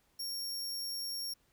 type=tone; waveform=sawtooth; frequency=5530 Hz; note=F8; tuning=18 cents flat; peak=-34 dBFS; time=0.19-1.34 s; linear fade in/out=10 ms; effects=pink hiss -72 dBFS RMS until 1.52 s